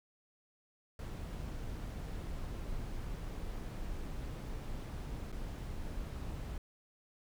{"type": "noise with dropouts", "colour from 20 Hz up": "brown", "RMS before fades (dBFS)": -41, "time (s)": [0.99, 6.58], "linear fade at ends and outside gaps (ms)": 2, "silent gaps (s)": [5.319, 5.325], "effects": []}